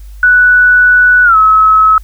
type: tone with pitch glide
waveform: sine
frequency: 1480 to 1288.4 Hz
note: F#6 to E6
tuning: 0 to -40 cents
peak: -3 dBFS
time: 0.23-1.98 s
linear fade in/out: 2 ms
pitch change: -240 cents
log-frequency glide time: 1.24-1.36 s
effects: added 50 Hz sine -27 dBFS peak until 2.03 s + white hiss -48 dBFS RMS until 2.03 s